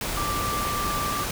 sine tone in noise, 1174.7 Hz, D6, in tune, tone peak -27 dBFS, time 0.17-1.24 s, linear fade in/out 2 ms, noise pink, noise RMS -29 dBFS, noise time 0.01-1.31 s, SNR -1 dB, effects none

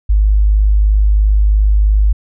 sine tone, 51.5 Hz, G#1, 14 cents flat, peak -7 dBFS, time 0.09-2.13 s, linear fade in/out 10 ms, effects none

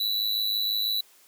square tone with amplitude modulation, 3951 Hz, B7, in tune, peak -22 dBFS, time 0-1.01 s, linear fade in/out 5 ms, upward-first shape sine, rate 106 Hz, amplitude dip 65%, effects white hiss -57 dBFS RMS until 1.27 s + high-pass 300 Hz 12 dB/octave

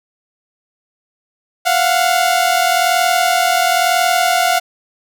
sawtooth tone pair together, 690 / 731 Hz, F5 / F#5, -21 / -21 cents, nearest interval minor second, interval 100 cents, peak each -11 dBFS, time 1.65-4.6 s, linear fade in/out 20 ms, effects none

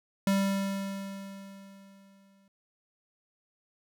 square tone with exponential decay, 196 Hz, G3, in tune, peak -23 dBFS, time 0.27-2.48 s, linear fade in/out 2 ms, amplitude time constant 480 ms, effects none

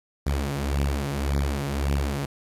sawtooth beating tone pair, 69.3 / 71.1 Hz, C#2 / C#2, 0 / +45 cents, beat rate 1.8 Hz, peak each -22 / -23 dBFS, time 0.26-2.26 s, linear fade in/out 10 ms, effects resampled to 32000 Hz + 8-bit

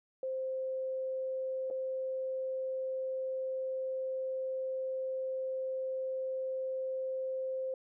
sine tone with dropouts, 523.3 Hz, C5, in tune, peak -33 dBFS, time 0.23-7.74 s, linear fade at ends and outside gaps 2 ms, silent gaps 1.702-1.709 s, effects none

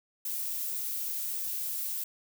violet noise, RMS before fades -34 dBFS, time 0.25-2.04 s, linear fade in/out 5 ms, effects none

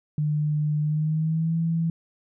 sine tone with pitch glide, 150.4 to 164.96 Hz, D3 to E3, +42 to +2 cents, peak -21 dBFS, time 0.18-1.9 s, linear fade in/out 2 ms, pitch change +160 cents, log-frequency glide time 0.82-1.57 s, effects none

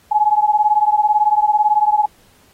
sine beating tone pair, 837 / 855 Hz, G#5 / A5, +13 / -50 cents, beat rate 18 Hz, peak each -14 / -15 dBFS, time 0.11-2.06 s, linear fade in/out 10 ms, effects pink hiss -53 dBFS RMS until 2.53 s + AAC 48 kbps

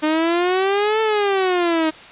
sawtooth exponential two-way sweep, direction up then down, 302.9 to 444.4 to 311.1 Hz, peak -12 dBFS, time 0.02-1.91 s, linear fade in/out 20 ms, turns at 1.01 s, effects white hiss -40 dBFS RMS until 2.11 s + resampled to 8000 Hz

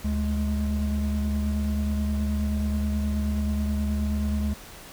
triangle tone pair together, 73.1 / 209.9 Hz, D2 / G#3, -7 / +19 cents, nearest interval octave + tritone, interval 1826 cents, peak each -23 / -25 dBFS, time 0.04-4.54 s, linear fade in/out 10 ms, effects pink hiss -44 dBFS RMS until 4.92 s

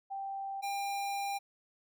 sine / square tone pair in turn, 784 / 798.6 Hz, G5 / G5, 0 / +32 cents, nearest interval unison, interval 32 cents, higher second, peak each -36 / -34 dBFS, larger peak second, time 0.1-0.62 / 0.62-1.39 s, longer second, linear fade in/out 20 ms, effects none

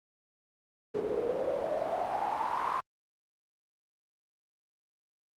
pink noise with band-pass filter sweep, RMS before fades -32 dBFS, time 0.94-2.81 s, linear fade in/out 10 ms, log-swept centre 400 to 1100 Hz, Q 7.2, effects Opus 48 kbps

